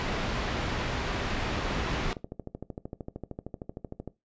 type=low-pass noise; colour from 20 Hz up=pink; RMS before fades=-31 dBFS; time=0-2.13 s; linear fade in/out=0 ms; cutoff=3500 Hz; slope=12 dB/octave
type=click train; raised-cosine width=2 ms; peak=-23 dBFS; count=32; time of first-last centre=1.71-4.076 s; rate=13.1 Hz
effects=noise-tail reverb RT60 0.2 s tail -18 dB re dry + resampled to 16000 Hz